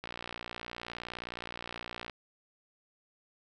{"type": "click train", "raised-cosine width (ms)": 0.3, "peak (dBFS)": -23, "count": 123, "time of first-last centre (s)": [0.04, 2.097], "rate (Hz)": 59.3, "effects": []}